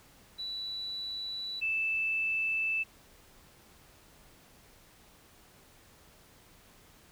sine tone pair in turn, 3951 / 2637 Hz, B7 / E7, 0 / 0 cents, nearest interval perfect fifth, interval 700 cents, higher first, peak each -35 / -28 dBFS, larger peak second, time 0.38-1.61 / 1.61-2.84 s, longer neither, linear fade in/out 20 ms, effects pink hiss -59 dBFS RMS until 7.11 s

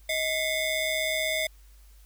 25% pulse ring-modulated tone, 1400 Hz, F6, 4 cents sharp, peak -19 dBFS, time 0.09-1.47 s, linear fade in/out 5 ms, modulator 768 Hz, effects added 50 Hz sine -50 dBFS peak until 2.05 s + white hiss -62 dBFS RMS until 2.05 s

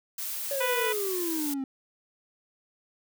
blue noise, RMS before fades -34 dBFS, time 0.18-1.54 s, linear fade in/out 5 ms
triangle exponential sweep, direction down, 568 to 262.3 Hz, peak -27 dBFS, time 0.51-1.64 s, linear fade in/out 2 ms
harmonic tone, 493.9 Hz, B4, in tune, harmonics 1 / 2 / 3 / 4 / 5 / 6 / 7, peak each -34 / -32 / -35 / -35 / -35 / -40 / -41 dBFS, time 0.6-0.93 s, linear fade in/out 10 ms
effects none

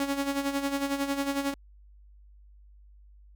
sawtooth tone with tremolo, 278.4 Hz, C#4, 8 cents sharp, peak -21 dBFS, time 0-1.54 s, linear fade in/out 2 ms, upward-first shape sine, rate 11 Hz, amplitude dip 65%, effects added 50 Hz sine -51 dBFS peak until 3.35 s

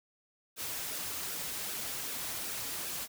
white noise with flanger, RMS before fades -38 dBFS, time 0.56-3.08 s, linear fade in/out 50 ms, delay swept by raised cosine 0.93 to 5.63 ms, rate 2.6 Hz, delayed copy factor -0.5, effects none

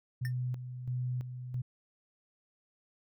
sine tone with tremolo, 125.3 Hz, B2, 25 cents sharp, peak -31 dBFS, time 0.21-1.62 s, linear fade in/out 10 ms, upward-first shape square, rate 1.5 Hz, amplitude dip 60%
square tone with exponential decay, 1807 Hz, A6, 46 cents sharp, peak -36 dBFS, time 0.25-0.33 s, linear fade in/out 1 ms, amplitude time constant 16 ms
effects none

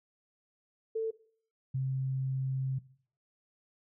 sine tone pair in turn, 445.6 / 132.48 Hz, A4 / C3, +22 / +22 cents, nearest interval octave + major sixth, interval 2100 cents, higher first, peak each -29 / -29 dBFS, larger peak neither, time 0.95-1.11 / 1.74-2.79 s, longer second, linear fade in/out 10 ms, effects noise-tail reverb RT60 0.5 s tail -18 dB re dry

